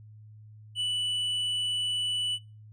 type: tone with hard clipping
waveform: triangle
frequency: 2968 Hz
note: F#7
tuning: 5 cents sharp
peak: -28 dBFS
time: 0.75-2.39 s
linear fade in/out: 50 ms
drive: 7 dB
effects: noise-tail reverb RT60 0.3 s tail -22 dB re dry + added 107 Hz sine -47 dBFS peak until 2.72 s